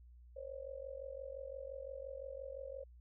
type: tone with amplitude modulation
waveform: sine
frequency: 540 Hz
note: C#5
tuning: 45 cents flat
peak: -40 dBFS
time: 0.36-2.84 s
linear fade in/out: 10 ms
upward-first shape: sine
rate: 45.8 Hz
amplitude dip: 90%
effects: added 60 Hz sine -56 dBFS peak until 3 s